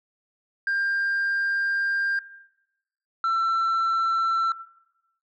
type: tone pair in turn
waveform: sine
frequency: 1596 / 1342.1 Hz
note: G6 / E6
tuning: +31 / +31 cents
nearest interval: minor third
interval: 300 cents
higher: first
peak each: -20 / -18 dBFS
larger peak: second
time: 0.67-2.19 / 3.24-4.52 s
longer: first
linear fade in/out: 2 ms
effects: noise-tail reverb RT60 0.9 s tail -17 dB re dry + tanh soft clip ceiling -20 dBFS